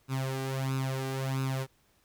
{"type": "tone with flanger", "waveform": "sawtooth", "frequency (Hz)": 133.1, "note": "C3", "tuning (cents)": 30, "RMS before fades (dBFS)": -32, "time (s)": [0.08, 1.67], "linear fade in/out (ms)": 50, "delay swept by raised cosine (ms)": [0.77, 2.57], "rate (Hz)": 1.5, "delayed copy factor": 0.75, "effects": ["pink hiss -68 dBFS RMS until 2.04 s"]}